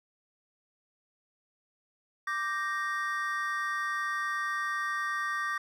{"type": "chord", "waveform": "triangle", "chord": "G minor", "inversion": "second", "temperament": "equal", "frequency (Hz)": [1174.7, 1568, 1864.7], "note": ["D6", "G6", "Bb6"], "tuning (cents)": [0, 0, 0], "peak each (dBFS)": [-31, -35, -32], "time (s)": [2.27, 5.58], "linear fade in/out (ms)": 5, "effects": []}